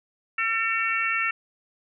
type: harmonic tone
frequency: 451 Hz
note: A4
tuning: 43 cents sharp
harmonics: 3 / 4 / 5 / 6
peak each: -28 / -28 / -28 / -28 dBFS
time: 0.38-1.31 s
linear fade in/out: 5 ms
effects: none